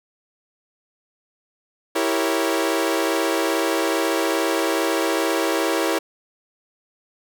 sawtooth chord, E diminished seventh, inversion none, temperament equal, 329.6 / 392 / 466.2 / 554.4 Hz, E4 / G4 / Bb4 / Db5, 0 / 0 / 0 / 0 cents, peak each -19 / -22 / -22 / -22 dBFS, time 1.95-5.99 s, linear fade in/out 10 ms, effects none

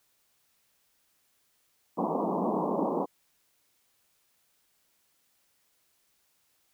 pink band-pass noise, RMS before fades -29 dBFS, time 1.97-3.06 s, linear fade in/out 20 ms, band 170 to 1100 Hz, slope 96 dB/octave, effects white hiss -71 dBFS RMS until 6.73 s

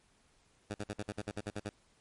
10% pulse tone bursts, 103.83 Hz, G#2, in tune, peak -28 dBFS, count 11, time 0.7-1.692 s, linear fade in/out 5 ms, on 42 ms, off 53 ms, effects pink hiss -69 dBFS RMS until 2 s + MP3 48 kbps

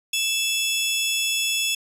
sawtooth tone pair together, 2639 / 3391 Hz, E7 / G#7, +1 / +35 cents, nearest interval major third, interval 434 cents, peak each -21 / -21 dBFS, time 0.13-1.75 s, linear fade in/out 5 ms, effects resampled to 32000 Hz

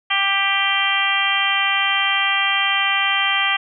harmonic tone, 393.8 Hz, G4, 8 cents sharp, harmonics 2 / 3 / 4 / 5 / 6 / 7 / 8, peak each -26 / -24 / -27 / -22 / -23 / -25 / -22 dBFS, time 0.1-3.57 s, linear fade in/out 10 ms, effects none

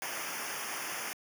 pink noise with comb filter, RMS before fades -38 dBFS, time 0.02-1.13 s, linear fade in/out 0 ms, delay 0.25 ms, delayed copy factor -0.95, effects high-pass 150 Hz 12 dB/octave

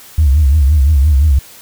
sine tone with vibrato, 72.2 Hz, D2, 29 cents flat, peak -5 dBFS, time 0.18-1.39 s, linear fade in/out 5 ms, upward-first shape triangle, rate 5.8 Hz, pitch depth 190 cents each way, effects tanh soft clip ceiling -2 dBFS + white hiss -38 dBFS RMS until 1.61 s

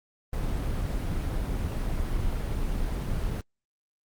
brown noise, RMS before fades -28 dBFS, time 0.33-3.41 s, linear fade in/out 2 ms, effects Opus 24 kbps

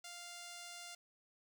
5% pulse tone, 698.5 Hz, F5, in tune, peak -37 dBFS, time 0.04-0.95 s, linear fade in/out 5 ms, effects none

